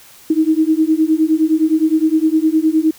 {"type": "beating tone pair", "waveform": "sine", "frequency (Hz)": [311.1, 320.8], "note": ["D#4", "E4"], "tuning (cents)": [0, -47], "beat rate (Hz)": 9.7, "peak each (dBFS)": -14, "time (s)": [0.3, 2.91], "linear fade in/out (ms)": 5, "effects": ["white hiss -43 dBFS RMS until 2.98 s"]}